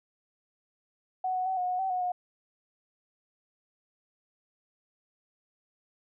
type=tone with pitch steps; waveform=sine; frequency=744 / 738 / 757 / 725 / 730 / 765 / 731 / 721 Hz; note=F#5 / F#5 / F#5 / F#5 / F#5 / G5 / F#5 / F#5; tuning=+9 / -5 / +39 / -35 / -24 / -42 / -21 / -45 cents; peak=-27 dBFS; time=1.24-2.12 s; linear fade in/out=5 ms; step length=110 ms; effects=none